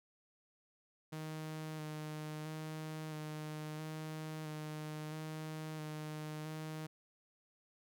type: tone with vibrato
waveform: sawtooth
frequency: 154.9 Hz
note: D#3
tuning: 7 cents flat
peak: -38 dBFS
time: 1.12-6.87 s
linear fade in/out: 10 ms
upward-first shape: square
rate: 0.75 Hz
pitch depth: 16 cents each way
effects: none